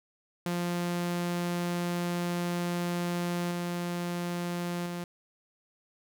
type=tone with level steps; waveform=sawtooth; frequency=174.61 Hz; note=F3; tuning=in tune; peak=-25 / -27 / -30 dBFS; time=0.46-5.04 s; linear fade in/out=2 ms; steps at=3.51 / 4.86 s; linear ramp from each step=2 ms; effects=none